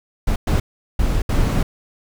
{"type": "noise bursts at uneven times", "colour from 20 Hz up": "brown", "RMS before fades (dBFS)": -17, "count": 4, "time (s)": [[0.27, 0.36], [0.47, 0.6], [0.99, 1.22], [1.29, 1.63]], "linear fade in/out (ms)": 5, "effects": []}